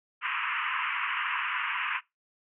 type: band-pass noise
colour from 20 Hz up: pink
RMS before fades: -31 dBFS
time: 0.21-2.01 s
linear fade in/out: 50 ms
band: 970 to 2900 Hz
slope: 96 dB/octave
effects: noise-tail reverb RT60 0.2 s tail -22 dB re dry